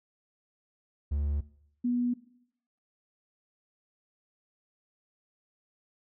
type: tone pair in turn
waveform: triangle / sine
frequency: 72.5 / 243.9 Hz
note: D2 / B3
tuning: -22 / -21 cents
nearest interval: octave + major sixth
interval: 2101 cents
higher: second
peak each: -25 dBFS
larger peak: neither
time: 1.11-1.41 / 1.84-2.14 s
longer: neither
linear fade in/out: 10 ms
effects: noise-tail reverb RT60 0.7 s tail -18 dB re dry